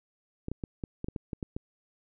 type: clicks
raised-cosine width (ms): 3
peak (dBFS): -21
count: 10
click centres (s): 0.484 / 0.516 / 0.638 / 0.838 / 1.044 / 1.085 / 1.162 / 1.332 / 1.428 / 1.565
effects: none